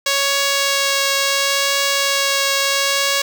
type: tone with vibrato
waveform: 5% pulse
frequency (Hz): 554.4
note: C#5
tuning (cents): 0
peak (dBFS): -4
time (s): 0.06-3.22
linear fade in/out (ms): 5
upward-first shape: triangle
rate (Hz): 0.71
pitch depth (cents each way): 10
effects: none